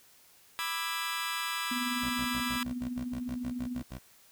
20% pulse chord, E dominant seventh, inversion second, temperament just, 988.9 / 1186.7 / 1318.5 / 1648.1 Hz, B5 / D6 / E6 / G#6, +2 / +18 / 0 / -14 cents, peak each -33 dBFS, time 0.59-2.63 s, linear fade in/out 0 ms
sine tone with tremolo, 246.9 Hz, B3, in tune, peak -31 dBFS, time 1.71-3.82 s, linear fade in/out 5 ms, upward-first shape sine, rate 20 Hz, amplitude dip 50%
15% pulse tone bursts, 64 Hz, C2, 38 cents flat, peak -33 dBFS, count 13, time 2.02-3.986 s, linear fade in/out 10 ms, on 82 ms, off 75 ms
effects white hiss -60 dBFS RMS until 4.31 s

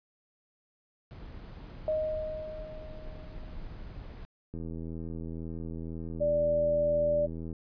brown noise, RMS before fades -43 dBFS, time 1.11-4.25 s, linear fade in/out 0 ms
sine tone with exponential decay, 622.3 Hz, D#5, in tune, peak -25 dBFS, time 1.88-3.82 s, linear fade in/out 1 ms, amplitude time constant 420 ms
click train, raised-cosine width 3 ms, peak -27 dBFS, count 246, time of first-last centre 4.54-7.528 s, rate 82 Hz
sine tone, 587.3 Hz, D5, in tune, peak -24 dBFS, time 6.2-7.27 s, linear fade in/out 20 ms
effects resampled to 11025 Hz

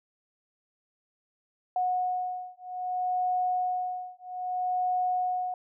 sine beating tone pair, 730 / 730.62 Hz, F#5 / F#5, -24 / -22 cents, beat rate 0.62 Hz, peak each -30 dBFS, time 1.76-5.54 s, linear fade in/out 2 ms, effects none

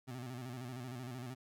25% pulse tone with vibrato, 125.2 Hz, B2, 24 cents sharp, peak -39 dBFS, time 0.07-1.35 s, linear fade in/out 20 ms, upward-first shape square, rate 13 Hz, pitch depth 72 cents each way, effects none

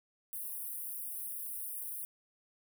white high-pass noise, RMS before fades -41 dBFS, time 0.33-2.05 s, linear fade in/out 0 ms, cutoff 9100 Hz, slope 96 dB/octave, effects none

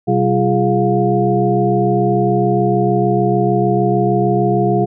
sine tone cluster, 127.7 / 194.1 / 347.9 / 414.6 / 708 Hz, C3 / G3 / F4 / G#4 / F5, -42 / -17 / -7 / -3 / +23 cents, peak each -18 dBFS, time 0.07-4.86 s, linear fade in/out 20 ms, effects none

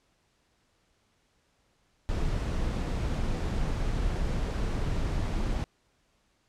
brown noise, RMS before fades -29 dBFS, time 2.09-5.64 s, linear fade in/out 0 ms, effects pink hiss -70 dBFS RMS until 6.48 s + low-pass 8000 Hz 12 dB/octave

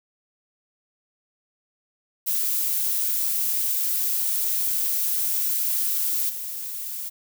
violet noise with level steps, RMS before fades -24 / -32 dBFS, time 2.26-7.1 s, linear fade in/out 20 ms, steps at 6.29 s, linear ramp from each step 10 ms, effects none

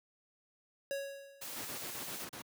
square tone with exponential decay, 554.4 Hz, C#5, in tune, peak -34 dBFS, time 0.91-1.7 s, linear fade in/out 0 ms, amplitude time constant 170 ms
white noise, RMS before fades -44 dBFS, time 1.41-2.25 s, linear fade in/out 10 ms
pink noise bursts, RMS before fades -45 dBFS, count 7, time 1.56-2.42 s, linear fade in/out 5 ms, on 92 ms, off 36 ms
effects high-pass 150 Hz 12 dB/octave

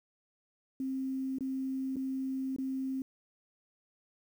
sine tone with dropouts, 264.8 Hz, C4, 21 cents sharp, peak -32 dBFS, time 0.8-3.02 s, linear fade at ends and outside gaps 2 ms, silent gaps 1.385-1.407 / 1.959-1.966 / 2.563-2.584 s, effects 10-bit

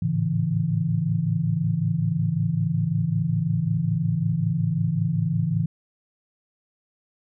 sine tone cluster, 106.8 / 112.2 / 141.2 / 165 Hz, G#2 / A2 / C#3 / E3, +49 / +34 / +32 / +2 cents, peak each -29 / -29 / -26 / -23 dBFS, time 0.02-5.66 s, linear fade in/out 5 ms, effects none

